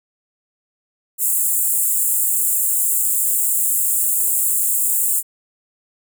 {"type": "high-pass noise", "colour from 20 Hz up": "pink", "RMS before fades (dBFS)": -18, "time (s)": [1.18, 5.23], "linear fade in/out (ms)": 50, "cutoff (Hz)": 7300, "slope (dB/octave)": 96, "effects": []}